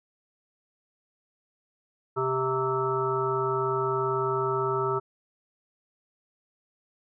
harmonic tone with a mistuned harmonic, 131.2 Hz, C3, 5 cents sharp, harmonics 1 / 3 / 5 / 7 / 9 / 10, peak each -34 / -27 / -38 / -33 / -35 / -30 dBFS, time 2.16-5 s, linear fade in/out 20 ms, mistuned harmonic 9, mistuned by -35 cents, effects none

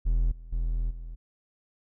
triangle tone with level steps, 41.26 Hz, E1, 2 cents sharp, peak -19 / -39 / -23 / -34 dBFS, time 0.05-1.16 s, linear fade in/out 20 ms, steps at 0.31 / 0.52 / 0.9 s, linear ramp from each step 10 ms, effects none

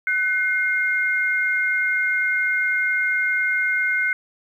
sine tone pair together, 1501.7 / 2126 Hz, F#6 / C7, +25 / +27 cents, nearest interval tritone, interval 602 cents, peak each -21 dBFS, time 0.07-4.13 s, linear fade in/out 2 ms, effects 9-bit

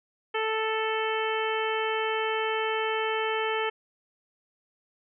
harmonic tone, 440 Hz, A4, in tune, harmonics 1 / 2 / 3 / 4 / 5 / 6 / 7, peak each -29 / -32 / -34 / -35 / -36 / -37 / -37 dBFS, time 0.34-3.7 s, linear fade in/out 10 ms, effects none

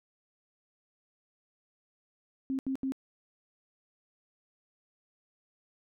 sine tone bursts, 266.4 Hz, C4, 31 cents sharp, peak -29 dBFS, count 3, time 2.5-2.921 s, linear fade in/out 0 ms, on 89 ms, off 77 ms, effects none

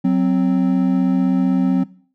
triangle tone pair together, 185.85 / 261.6 Hz, F#3 / C4, +8 / 0 cents, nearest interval tritone, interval 592 cents, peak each -14 dBFS, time 0.04-1.84 s, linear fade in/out 10 ms, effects noise-tail reverb RT60 0.5 s tail -21 dB re dry

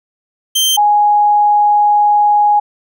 sawtooth / sine tone pair in turn, 3136 / 830.6 Hz, G7 / G#5, 0 / 0 cents, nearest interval octave + major seventh, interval 2300 cents, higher first, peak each -7 dBFS, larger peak neither, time 0.55-0.77 / 0.77-2.6 s, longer second, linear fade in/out 10 ms, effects none

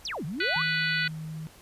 sine exponential two-way sweep, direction down then up, 6220 to 136.9 to 1226 Hz, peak -31 dBFS, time 0.05-0.62 s, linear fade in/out 2 ms, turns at 0.25 s
harmonic tone, 493.9 Hz, B4, in tune, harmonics 3 / 4 / 5 / 6 / 7 / 8 / 9, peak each -28 / -31 / -33 / -37 / -38 / -37 / -35 dBFS, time 0.4-1.08 s, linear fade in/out 5 ms
sine tone with pitch glide, 159.2 to 157.74 Hz, D#3 to D#3, +40 to +24 cents, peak -34 dBFS, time 0.56-1.47 s, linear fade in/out 0 ms, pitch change -16 cents, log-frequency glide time 0.88-1.08 s
effects pink hiss -53 dBFS RMS until 1.61 s + resampled to 32000 Hz

